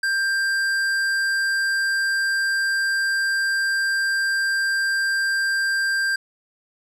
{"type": "tone with hard clipping", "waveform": "sine", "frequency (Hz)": 1585, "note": "G6", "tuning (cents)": 19, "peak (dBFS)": -21, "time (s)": [0.03, 6.16], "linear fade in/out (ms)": 5, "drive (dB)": 11, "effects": []}